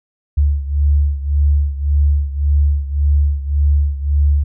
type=beating tone pair; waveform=sine; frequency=71.7 / 73.5 Hz; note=D2 / D2; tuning=-41 / +2 cents; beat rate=1.8 Hz; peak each=-13 / -17 dBFS; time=0.37-4.44 s; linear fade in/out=10 ms; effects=none